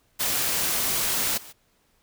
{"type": "noise with level steps", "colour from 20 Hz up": "white", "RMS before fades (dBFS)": [-25, -44], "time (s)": [0.19, 1.53], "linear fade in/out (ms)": 20, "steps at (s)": 1.37, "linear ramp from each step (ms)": 10, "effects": ["pink hiss -66 dBFS RMS until 2.02 s"]}